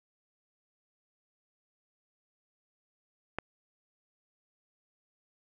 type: click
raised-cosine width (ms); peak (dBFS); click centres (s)
0.5; -17; 3.386
effects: none